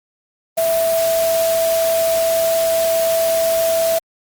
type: tone in noise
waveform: sine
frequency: 659.3 Hz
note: E5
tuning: in tune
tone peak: -14 dBFS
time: 0.57-3.99 s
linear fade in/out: 10 ms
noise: white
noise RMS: -25 dBFS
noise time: 0.57-3.99 s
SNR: +8 dB
effects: Opus 32 kbps

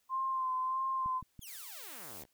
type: tone with vibrato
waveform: sine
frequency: 1044 Hz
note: C6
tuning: 4 cents flat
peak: -31 dBFS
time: 0.09-1.22 s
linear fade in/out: 50 ms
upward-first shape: sine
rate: 1.6 Hz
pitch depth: 27 cents each way
type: click train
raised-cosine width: 5 ms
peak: -36 dBFS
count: 3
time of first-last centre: 1.06-1.393 s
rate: 6.01 Hz
type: exponential sweep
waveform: 5% pulse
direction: down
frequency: 3520 to 59 Hz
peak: -39 dBFS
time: 1.41-2.26 s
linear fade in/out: 20 ms
type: noise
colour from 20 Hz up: blue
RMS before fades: -48 dBFS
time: 1.46-2.24 s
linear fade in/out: 20 ms
effects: white hiss -75 dBFS RMS until 2.33 s

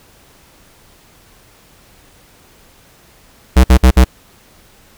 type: tone bursts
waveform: square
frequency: 63.4 Hz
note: B1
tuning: 46 cents sharp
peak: -4 dBFS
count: 4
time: 3.56-4.045 s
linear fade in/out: 10 ms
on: 80 ms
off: 55 ms
effects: pink hiss -47 dBFS RMS until 4.97 s

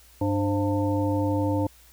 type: harmonic tone with a mistuned harmonic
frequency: 99.3 Hz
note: G2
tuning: 23 cents sharp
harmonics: 1 / 3 / 5 / 7 / 9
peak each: -26 / -25 / -29 / -40 / -32 dBFS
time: 0.21-1.67 s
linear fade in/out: 5 ms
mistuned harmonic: 5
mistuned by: +96 cents
effects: added 60 Hz sine -55 dBFS peak until 1.92 s + white hiss -55 dBFS RMS until 1.92 s

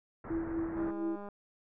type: low-pass noise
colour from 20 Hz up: pink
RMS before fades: -44 dBFS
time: 0.24-0.91 s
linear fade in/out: 5 ms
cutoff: 1800 Hz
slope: 48 dB/octave
type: tone with tremolo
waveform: sine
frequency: 329.6 Hz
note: E4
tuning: in tune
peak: -30 dBFS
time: 0.3-1.16 s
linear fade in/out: 5 ms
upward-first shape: sine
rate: 4.2 Hz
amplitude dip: 55%
type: click train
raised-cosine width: 1 ms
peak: -32 dBFS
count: 106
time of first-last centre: 0.77-1.287 s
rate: 203 Hz
effects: none

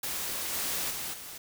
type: noise with level steps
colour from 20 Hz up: white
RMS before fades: -34 / -32 / -36 / -43 dBFS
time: 0.03-1.38 s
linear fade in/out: 5 ms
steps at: 0.52 / 0.9 / 1.13 s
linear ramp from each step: 10 ms
effects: none

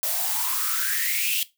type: noise with high-pass filter sweep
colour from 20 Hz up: blue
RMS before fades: -25 dBFS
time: 0.03-1.43 s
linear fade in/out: 0 ms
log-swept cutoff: 600 to 3000 Hz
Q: 8.6
effects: noise-tail reverb RT60 0.2 s tail -17 dB re dry

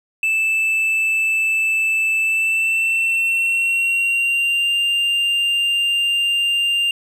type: tone with pitch glide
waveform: triangle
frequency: 2637 to 2794 Hz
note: E7 to F7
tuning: 0 to 0 cents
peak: -14 dBFS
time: 0.23-6.91 s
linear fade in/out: 2 ms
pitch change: +100 cents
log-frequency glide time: 2.21-4.72 s
effects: none

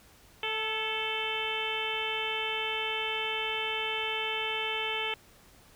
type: harmonic tone with a mistuned harmonic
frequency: 440 Hz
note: A4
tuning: in tune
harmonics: 1 / 2 / 3 / 4 / 5 / 6 / 7 / 8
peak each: -38 / -38 / -41 / -42 / -37 / -36 / -35 / -43 dBFS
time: 0.43-5.14 s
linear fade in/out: 2 ms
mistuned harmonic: 4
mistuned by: -45 cents
effects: pink hiss -58 dBFS RMS until 5.75 s

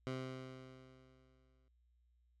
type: tone with exponential decay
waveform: 15% pulse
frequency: 130 Hz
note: C3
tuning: 11 cents flat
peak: -32 dBFS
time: 0.07-1.68 s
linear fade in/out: 0 ms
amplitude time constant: 350 ms
effects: added 60 Hz sine -70 dBFS peak until 2.4 s + low-pass 5000 Hz 12 dB/octave

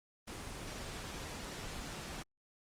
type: noise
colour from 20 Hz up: pink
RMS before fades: -44 dBFS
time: 0.27-2.23 s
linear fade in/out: 10 ms
effects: low-pass 9000 Hz 12 dB/octave + Opus 24 kbps

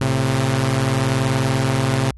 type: tone pair together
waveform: sawtooth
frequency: 112.2 / 132.93 Hz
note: A2 / C3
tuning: +34 / +28 cents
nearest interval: minor third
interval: 294 cents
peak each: -18 / -14 dBFS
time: 0.01-2.11 s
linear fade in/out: 5 ms
effects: added 60 Hz sine -37 dBFS peak until 2.17 s + AAC 32 kbps

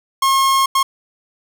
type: tone bursts at uneven times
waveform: 45% pulse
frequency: 1078 Hz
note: C#6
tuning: 49 cents flat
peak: -12 dBFS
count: 2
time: 0.22-0.66 / 0.75-0.83 s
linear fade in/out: 5 ms
effects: none

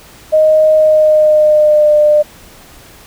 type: tone with pitch glide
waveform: sine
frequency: 622.3 to 600.1 Hz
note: D#5 to D5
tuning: 0 to +37 cents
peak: -5 dBFS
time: 0.32-2.23 s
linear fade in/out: 20 ms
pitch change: -63 cents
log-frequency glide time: 0.75-1.92 s
effects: pink hiss -39 dBFS RMS until 3.06 s

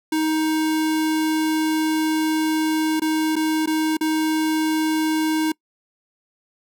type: tone with dropouts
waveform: square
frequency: 314 Hz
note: D#4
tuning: 16 cents sharp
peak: -19 dBFS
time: 0.12-5.52 s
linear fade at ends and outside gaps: 5 ms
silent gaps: 2.998-3.018 / 3.357-3.363 / 3.66-3.673 / 3.97-4.009 s
effects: noise-tail reverb RT60 0.1 s tail -25 dB re dry

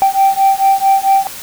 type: beating tone pair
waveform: sine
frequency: 778 / 782.5 Hz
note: G5 / G5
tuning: -13 / -3 cents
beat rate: 4.5 Hz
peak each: -10 dBFS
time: 0.02-1.27 s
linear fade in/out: 0 ms
effects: tanh soft clip ceiling -4 dBFS + white hiss -29 dBFS RMS until 1.42 s

